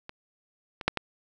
clicks, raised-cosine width 0.3 ms, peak -23 / -20 / -6 / -12 dBFS, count 4, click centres 0.094 / 0.812 / 0.88 / 0.973 s, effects none

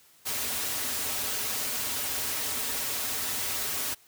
white noise with comb filter, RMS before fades -31 dBFS, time 0.25-3.95 s, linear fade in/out 20 ms, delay 5.8 ms, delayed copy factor -0.85, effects white hiss -59 dBFS RMS until 4.07 s + high-pass 60 Hz 12 dB/octave

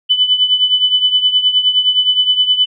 sine tone with tremolo, 3000 Hz, F#7, 23 cents sharp, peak -6 dBFS, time 0.09-2.66 s, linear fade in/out 20 ms, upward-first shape triangle, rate 9.6 Hz, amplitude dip 80%, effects none

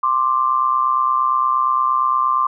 sine tone pair together, 1050 / 1178.6 Hz, C6 / D6, +6 / +6 cents, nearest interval major second, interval 200 cents, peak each -17 dBFS, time 0.03-2.47 s, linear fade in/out 5 ms, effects none

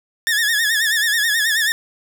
sawtooth tone with vibrato, 1760 Hz, A6, in tune, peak -12 dBFS, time 0.27-1.72 s, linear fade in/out 0 ms, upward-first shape sine, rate 9.3 Hz, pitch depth 99 cents each way, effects none

